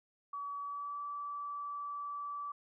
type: tone with pitch glide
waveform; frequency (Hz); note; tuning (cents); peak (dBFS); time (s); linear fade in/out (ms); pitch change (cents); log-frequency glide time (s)
sine; 1139 to 1156.2; C#6 to D6; +47 to -27; -38; 0.33-2.52; 5; +26; 0.6-1
effects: none